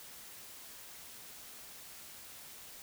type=silence; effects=white hiss -51 dBFS RMS until 2.82 s